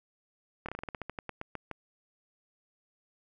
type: slowing click train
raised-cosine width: 0.5 ms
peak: -22 dBFS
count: 15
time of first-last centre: 0.66-1.713 s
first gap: 26 ms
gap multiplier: 1.15
effects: none